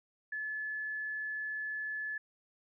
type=tone; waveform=sine; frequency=1723 Hz; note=A6; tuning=37 cents flat; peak=-35 dBFS; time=0.32-2.18 s; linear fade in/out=5 ms; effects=none